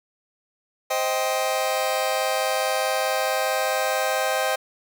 sawtooth chord, C minor, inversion none, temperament just, 523.3 / 627.9 / 784.9 Hz, C5 / Eb5 / G5, 0 / +16 / +2 cents, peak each -22 dBFS, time 0.9-4.56 s, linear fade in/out 10 ms, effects none

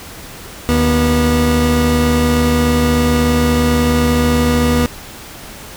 30% pulse tone pair together, 76.45 / 242.7 Hz, D#2 / B3, -30 / -30 cents, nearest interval octave + minor sixth, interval 2000 cents, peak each -13 / -10 dBFS, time 0.69-4.86 s, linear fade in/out 0 ms, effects pink hiss -33 dBFS RMS until 5.76 s

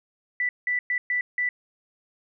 sine tone bursts at uneven times, 1975.5 Hz, B6, in tune, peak -22 dBFS, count 5, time 0.4-0.49 / 0.67-0.79 / 0.9-0.98 / 1.1-1.21 / 1.38-1.49 s, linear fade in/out 2 ms, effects none

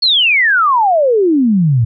sine exponential sweep, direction down, 4435 to 108.4 Hz, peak -8 dBFS, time 0.02-1.85 s, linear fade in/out 10 ms, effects none

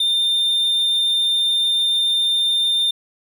triangle tone, 3607 Hz, A7, 42 cents sharp, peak -14 dBFS, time 0-2.91 s, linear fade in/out 5 ms, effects none

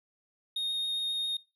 triangle tone with vibrato, 3707 Hz, A#7, 10 cents flat, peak -28 dBFS, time 0.56-1.37 s, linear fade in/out 5 ms, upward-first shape triangle, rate 7.4 Hz, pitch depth 8 cents each way, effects noise-tail reverb RT60 0.3 s tail -23 dB re dry

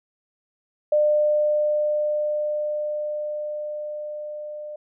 sine tone with level ramp, 600 Hz, D5, 37 cents sharp, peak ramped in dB -15 to -32 dBFS, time 0.92-4.76 s, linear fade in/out 5 ms, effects none

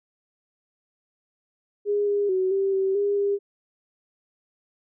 sine tone with pitch steps, 410.8 / 407.1 / 374.3 / 390.2 / 384.6 / 405.3 / 402.4 Hz, G#4 / G#4 / F#4 / G4 / G4 / G#4 / G4, -19 / -35 / +20 / -8 / -33 / -42 / +45 cents, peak -20 dBFS, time 1.85-3.39 s, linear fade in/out 50 ms, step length 220 ms, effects none

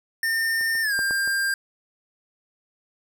square tone with pitch glide, 1812 to 1595.8 Hz, A#6 to G6, -50 to +30 cents, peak -22 dBFS, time 0.23-1.54 s, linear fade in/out 2 ms, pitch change -220 cents, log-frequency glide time 0.82-0.94 s
clicks, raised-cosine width 1 ms, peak -29 / -30 / -20 / -20 / -26 dBFS, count 5, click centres 0.611 / 0.753 / 0.991 / 1.109 / 1.276 s
effects none

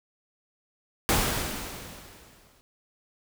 pink noise with exponential decay, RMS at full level -22 dBFS, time 1.09-2.61 s, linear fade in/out 0 ms, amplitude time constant 330 ms, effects none

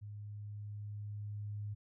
sine tone with level ramp, 103.83 Hz, G#2, in tune, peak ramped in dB -44 to -38 dBFS, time 0.01-1.75 s, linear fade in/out 20 ms, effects none

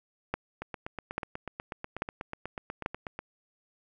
two click trains, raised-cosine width 0.5 ms, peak -14 / -21 dBFS, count 4 / 22, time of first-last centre 0.34-2.861 / 0.62-3.19 s, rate 1.19 / 8.17 Hz, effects none

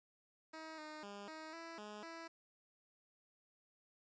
10% pulse tone with pitch steps, 317.7 / 306.8 / 202.3 / 315.1 / 331.2 / 209.8 / 330.2 Hz, D#4 / D#4 / G#3 / D#4 / E4 / G#3 / E4, +36 / -24 / -45 / +22 / +8 / +18 / +3 cents, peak -40 dBFS, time 0.53-2.28 s, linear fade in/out 10 ms, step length 250 ms, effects resampled to 16000 Hz + 12-bit

